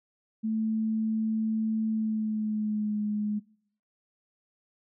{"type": "tone with pitch glide", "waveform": "sine", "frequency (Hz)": [220, 209.7], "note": ["A3", "G#3"], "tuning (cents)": [0, 17], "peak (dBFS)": -26, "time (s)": [0.43, 3.4], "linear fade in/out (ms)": 20, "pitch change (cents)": -83, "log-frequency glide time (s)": [1.89, 3.01], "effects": ["noise-tail reverb RT60 0.7 s tail -24 dB re dry"]}